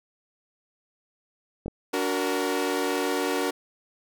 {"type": "clicks", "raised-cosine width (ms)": 2, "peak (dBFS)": [-20, -18], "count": 2, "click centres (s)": [1.66, 1.681]}
{"type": "chord", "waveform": "sawtooth", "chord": "D augmented", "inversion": "none", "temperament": "equal with one note detuned", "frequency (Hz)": [288.1, 370, 466.2], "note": ["D4", "F#4", "A#4"], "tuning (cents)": [-33, 0, 0], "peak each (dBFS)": -25, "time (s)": [1.93, 3.51], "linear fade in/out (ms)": 10}
{"effects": []}